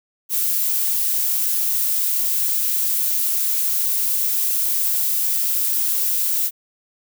violet noise, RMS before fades -20 dBFS, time 0.29-6.51 s, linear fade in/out 50 ms, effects none

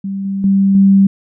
sine tone with level steps, 195.6 Hz, G3, 4 cents flat, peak -18 / -16 / -8 / -5 dBFS, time 0.04-1.07 s, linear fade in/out 5 ms, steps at 0.25 / 0.44 / 0.75 s, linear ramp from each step 2 ms, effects none

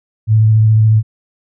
sine tone with vibrato, 109.4 Hz, A2, 9 cents flat, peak -6 dBFS, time 0.27-1.03 s, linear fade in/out 50 ms, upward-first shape sine, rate 14 Hz, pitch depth 19 cents each way, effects none

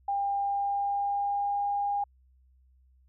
sine tone with pitch glide, 800 to 810.2 Hz, G5 to G#5, +35 to -43 cents, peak -26 dBFS, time 0.08-2.04 s, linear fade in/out 5 ms, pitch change +22 cents, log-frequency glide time 0.39-1.64 s, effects added 64 Hz sine -59 dBFS peak until 3.08 s

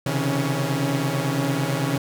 sawtooth tone cluster, 131.1 / 140.1 / 160.3 / 278.4 Hz, C3 / C#3 / E3 / C#4, +4 / +19 / -48 / +8 cents, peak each -23 dBFS, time 0.06-1.98 s, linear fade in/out 5 ms, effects none

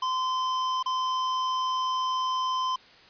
square tone with dropouts, 1031 Hz, C6, 26 cents flat, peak -26 dBFS, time 0.02-2.76 s, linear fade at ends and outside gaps 5 ms, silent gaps 0.828-0.859 s, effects white hiss -53 dBFS RMS until 3.09 s + resampled to 11025 Hz

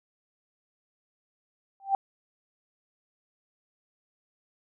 sine tone with exponential growth, 784 Hz, G5, in tune, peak -17 dBFS, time 1.8-1.95 s, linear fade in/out 1 ms, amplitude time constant 32 ms, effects none

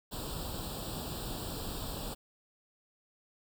pink noise with comb filter, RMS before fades -39 dBFS, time 0.11-2.15 s, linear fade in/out 20 ms, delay 0.24 ms, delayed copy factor +0.9, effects none

